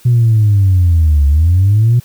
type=linear two-way sweep; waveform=sine; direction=down then up; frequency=123.47 to 69.3 to 123.47 Hz; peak=-5 dBFS; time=0.05-2 s; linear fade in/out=10 ms; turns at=1.27 s; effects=tanh soft clip ceiling -3 dBFS + white hiss -44 dBFS RMS until 2.04 s